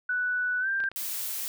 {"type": "tone with pitch glide", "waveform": "sine", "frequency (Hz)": [1484, 1581.4], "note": ["F#6", "G6"], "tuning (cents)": [5, 15], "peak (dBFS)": -25, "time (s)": [0.09, 0.89], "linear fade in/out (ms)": 5, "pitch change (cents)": 110, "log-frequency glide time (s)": [0.6, 0.68]}
{"type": "clicks", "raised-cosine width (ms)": 0.3, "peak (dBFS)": -27, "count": 3, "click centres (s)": [0.803, 0.839, 0.916]}
{"type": "noise", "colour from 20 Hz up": "blue", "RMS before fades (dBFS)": -33, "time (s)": [0.96, 1.48], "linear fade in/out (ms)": 0}
{"effects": []}